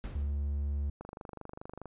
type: noise with exponential decay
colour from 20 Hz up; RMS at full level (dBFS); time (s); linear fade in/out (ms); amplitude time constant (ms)
brown; -36; 0.04-0.5; 0; 99
type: tone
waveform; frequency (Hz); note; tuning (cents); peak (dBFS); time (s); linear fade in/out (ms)
triangle; 71.6; D2; -43; -28; 0.15-0.9; 5
type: click train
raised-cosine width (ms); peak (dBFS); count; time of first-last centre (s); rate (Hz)
1; -29; 22; 1.01-1.857; 24.8
effects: resampled to 8000 Hz